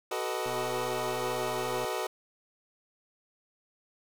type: chord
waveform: 25% pulse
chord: B dominant seventh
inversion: second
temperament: equal with one note detuned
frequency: 378 / 440 / 493.9 / 622.3 Hz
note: F#4 / A4 / B4 / D#5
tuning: +37 / 0 / 0 / 0 cents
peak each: -32 / -33 / -33 / -33 dBFS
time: 0.11-2.07 s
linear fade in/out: 5 ms
type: click train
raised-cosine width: 1 ms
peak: -26 dBFS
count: 173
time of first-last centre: 0.46-1.847 s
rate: 124 Hz
effects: none